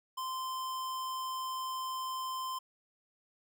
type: tone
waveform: square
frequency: 1038 Hz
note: C6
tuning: 14 cents flat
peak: -36 dBFS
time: 0.17-2.59 s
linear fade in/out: 10 ms
effects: none